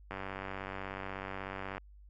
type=click train; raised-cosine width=0.5 ms; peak=-24 dBFS; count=162; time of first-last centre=0.11-1.78 s; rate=96.4 Hz; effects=added 50 Hz sine -52 dBFS peak until 2.09 s + MP3 64 kbps